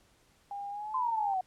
sine tone with pitch glide, 806 to 899.5 Hz, G5 to A5, +48 to +38 cents, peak -36 dBFS, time 0.51-1.34 s, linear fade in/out 2 ms, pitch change +190 cents, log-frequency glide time 0.7-1.05 s
sine exponential sweep, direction down, 1046.5 to 730 Hz, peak -28 dBFS, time 0.94-1.41 s, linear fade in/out 5 ms
effects pink hiss -66 dBFS RMS until 1.46 s + low-pass 11000 Hz 12 dB/octave

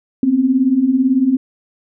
sine beating tone pair, 246.9 / 264.9 Hz, B3 / C4, 0 / +22 cents, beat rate 18 Hz, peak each -17 / -12 dBFS, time 0.23-1.37 s, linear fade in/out 2 ms, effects none

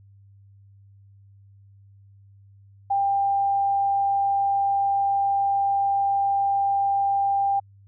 sine tone, 794 Hz, G5, 22 cents sharp, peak -19 dBFS, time 2.9-7.6 s, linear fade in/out 10 ms, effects added 99 Hz sine -49 dBFS peak until 7.87 s

